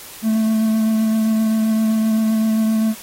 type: tone with vibrato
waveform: triangle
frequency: 220 Hz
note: A3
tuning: in tune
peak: -12 dBFS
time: 0.22-2.95 s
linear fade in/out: 50 ms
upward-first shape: sine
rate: 7.7 Hz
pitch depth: 13 cents each way
effects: white hiss -37 dBFS RMS until 3.02 s + AAC 48 kbps